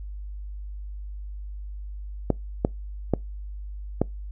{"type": "clicks", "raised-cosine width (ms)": 2, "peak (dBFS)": -6, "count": 4, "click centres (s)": [2.303, 2.649, 3.137, 4.016], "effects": ["noise-tail reverb RT60 0.2 s tail -25 dB re dry", "added 50 Hz sine -33 dBFS peak until 4.31 s"]}